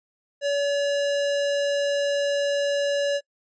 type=tone; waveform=square; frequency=569 Hz; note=C#5; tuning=45 cents sharp; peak=-22 dBFS; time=0.41-3.21 s; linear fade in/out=50 ms; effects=noise-tail reverb RT60 0.1 s tail -24 dB re dry + resampled to 16000 Hz